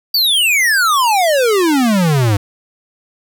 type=exponential sweep; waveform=square; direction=down; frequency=4705 to 97.3 Hz; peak=-11 dBFS; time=0.14-2.37 s; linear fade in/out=5 ms; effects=none